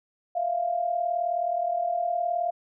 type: tone pair together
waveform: sine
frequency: 659.3 / 698.5 Hz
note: E5 / F5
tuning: 0 / 0 cents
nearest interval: minor second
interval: 100 cents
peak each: -30 / -25 dBFS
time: 0.35-2.51 s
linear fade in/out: 10 ms
effects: none